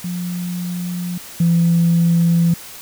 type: tone pair in turn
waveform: sine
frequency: 177.2 / 169.17 Hz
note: F3 / E3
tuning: +25 / +45 cents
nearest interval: minor second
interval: 80 cents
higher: first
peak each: -21 / -10 dBFS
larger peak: second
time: 0.04-1.18 / 1.4-2.54 s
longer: neither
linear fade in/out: 5 ms
effects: tanh soft clip ceiling -7 dBFS + white hiss -36 dBFS RMS until 2.81 s